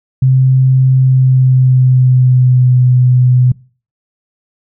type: tone with pitch glide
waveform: sine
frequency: 130.81 to 125.77 Hz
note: C3 to B2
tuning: 0 to +32 cents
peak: -5 dBFS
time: 0.22-3.52 s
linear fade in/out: 5 ms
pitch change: -68 cents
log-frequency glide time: 0.97-2.79 s
effects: noise-tail reverb RT60 0.4 s tail -23 dB re dry